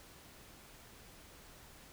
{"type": "silence", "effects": ["pink hiss -57 dBFS RMS until 1.92 s"]}